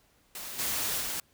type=noise with level steps; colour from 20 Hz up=white; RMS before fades=-40 / -31 / -34 dBFS; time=0.35-1.2 s; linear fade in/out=2 ms; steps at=0.58 / 1 s; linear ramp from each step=20 ms; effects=pink hiss -66 dBFS RMS until 1.33 s